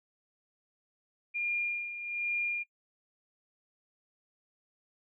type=tone with tremolo; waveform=sine; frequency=2410 Hz; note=D7; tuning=44 cents sharp; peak=-28 dBFS; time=1.34-2.64 s; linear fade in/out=20 ms; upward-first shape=sine; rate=1.2 Hz; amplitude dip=65%; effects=noise-tail reverb RT60 0.1 s tail -22 dB re dry